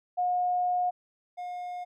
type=tone pair in turn; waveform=sine / triangle; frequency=720 / 716.1 Hz; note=F#5 / F5; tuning=-47 / +43 cents; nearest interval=unison; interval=10 cents; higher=first; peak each=-24 / -32 dBFS; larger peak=first; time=0.17-0.91 / 1.37-1.85 s; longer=first; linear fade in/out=20 ms; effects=none